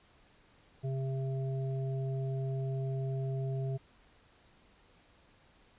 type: harmonic tone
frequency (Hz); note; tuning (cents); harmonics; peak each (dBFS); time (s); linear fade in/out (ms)
133.6; C3; +36; 1 / 3 / 5; -32 / -42 / -46; 0.83-3.78; 20
effects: pink hiss -64 dBFS RMS until 5.78 s + resampled to 8000 Hz